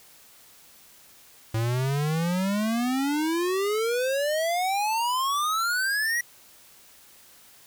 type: exponential sweep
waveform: square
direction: up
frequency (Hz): 110 to 1946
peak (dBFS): -24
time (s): 1.54-6.21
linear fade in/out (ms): 5
effects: white hiss -53 dBFS RMS until 7.66 s